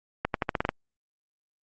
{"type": "accelerating click train", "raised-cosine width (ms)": 0.5, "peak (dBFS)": -10, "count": 8, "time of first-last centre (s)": [0.25, 0.691], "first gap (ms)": 92, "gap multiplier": 0.87, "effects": ["Opus 48 kbps"]}